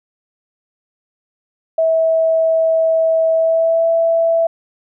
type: tone with pitch glide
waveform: sine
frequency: 649 to 662.3 Hz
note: E5 to E5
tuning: -27 to +8 cents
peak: -11 dBFS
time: 1.78-4.47 s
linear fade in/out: 5 ms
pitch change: +35 cents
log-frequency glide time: 3.33-3.89 s
effects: none